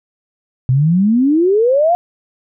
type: exponential sweep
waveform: sine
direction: up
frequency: 123.47 to 723 Hz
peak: -9 dBFS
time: 0.69-1.95 s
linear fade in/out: 0 ms
effects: none